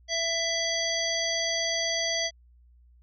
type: harmonic tone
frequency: 664 Hz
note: E5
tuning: 12 cents sharp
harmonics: 1 / 3 / 5 / 7 / 9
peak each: -32 / -32 / -32 / -32 / -32 dBFS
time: 0.08-2.31 s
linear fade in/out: 50 ms
effects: added 60 Hz sine -54 dBFS peak until 3.02 s